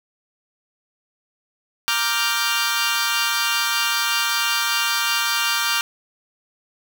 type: chord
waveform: 15% pulse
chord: G minor seventh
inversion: first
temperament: equal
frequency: 932.3 / 1174.7 / 1396.9 / 1568 Hz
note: Bb5 / D6 / F6 / G6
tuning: 0 / 0 / 0 / 0 cents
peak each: -21 / -18 / -17 / -18 dBFS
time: 1.88-5.81 s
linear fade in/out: 0 ms
effects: none

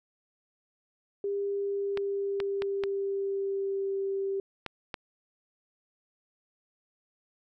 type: tone with pitch glide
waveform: sine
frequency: 400.9 to 391.1 Hz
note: G4 to G4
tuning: +39 to -4 cents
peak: -28 dBFS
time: 1.24-4.4 s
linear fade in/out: 2 ms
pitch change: -43 cents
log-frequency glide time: 1.37-3.98 s
type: clicks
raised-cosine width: 0.3 ms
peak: -18 dBFS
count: 6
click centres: 1.974 / 2.402 / 2.621 / 2.837 / 4.663 / 4.942 s
effects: none

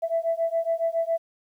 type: beating tone pair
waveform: sine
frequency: 659.3 / 666.5 Hz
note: E5 / E5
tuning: 0 / +19 cents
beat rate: 7.2 Hz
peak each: -25 dBFS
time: 0.02-1.18 s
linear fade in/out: 20 ms
effects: tanh soft clip ceiling -15 dBFS + 10-bit

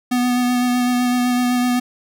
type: tone with vibrato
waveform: square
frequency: 246.9 Hz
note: B3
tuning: in tune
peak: -16 dBFS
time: 0.11-1.8 s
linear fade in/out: 10 ms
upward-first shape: sine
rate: 7.9 Hz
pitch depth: 15 cents each way
effects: none

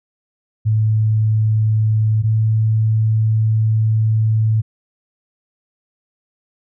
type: tone pair in turn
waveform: sine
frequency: 108.9 / 109.97 Hz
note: A2 / A2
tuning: -17 / 0 cents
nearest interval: unison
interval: 17 cents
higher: second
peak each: -12 dBFS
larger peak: neither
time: 0.65-2.23 / 2.23-4.62 s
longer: second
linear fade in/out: 20 ms
effects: none

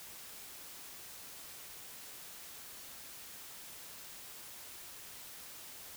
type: silence
effects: white hiss -50 dBFS RMS until 5.96 s

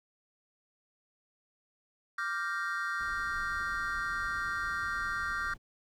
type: chord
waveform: triangle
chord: G minor seventh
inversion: second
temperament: equal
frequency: 1174.7 / 1396.9 / 1568 / 1864.7 Hz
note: D6 / F6 / G6 / Bb6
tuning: 0 / 0 / 0 / 0 cents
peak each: -36 / -34 / -35 / -38 dBFS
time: 2.18-5.54 s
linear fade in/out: 5 ms
type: noise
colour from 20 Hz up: brown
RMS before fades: -48 dBFS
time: 2.99-5.58 s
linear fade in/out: 20 ms
effects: none

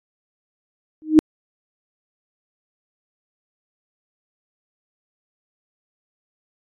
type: tone with exponential growth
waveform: sine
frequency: 311.1 Hz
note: D#4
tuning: in tune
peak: -3 dBFS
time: 1.02-1.19 s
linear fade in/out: 0 ms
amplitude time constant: 36 ms
effects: AAC 32 kbps

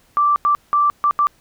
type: tone bursts at uneven times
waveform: sine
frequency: 1171 Hz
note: D6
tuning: 5 cents flat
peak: -12 dBFS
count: 5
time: 0.17-0.36 / 0.45-0.55 / 0.73-0.9 / 1.04-1.11 / 1.19-1.27 s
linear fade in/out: 0 ms
effects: pink hiss -56 dBFS RMS until 1.4 s

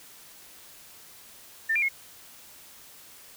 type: tone with pitch steps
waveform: sine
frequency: 1793 / 2387 / 2166 Hz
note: A6 / D7 / C#7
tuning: +32 / +28 / -41 cents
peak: -22 dBFS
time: 1.69-1.888 s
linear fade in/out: 10 ms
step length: 66 ms
effects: white hiss -50 dBFS RMS until 3.36 s

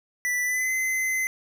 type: tone with pitch glide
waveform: square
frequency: 1975.5 to 2049 Hz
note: B6 to C7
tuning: 0 to -37 cents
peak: -24 dBFS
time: 0.25-1.27 s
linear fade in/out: 0 ms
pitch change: +63 cents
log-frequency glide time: 0.43-0.72 s
effects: none

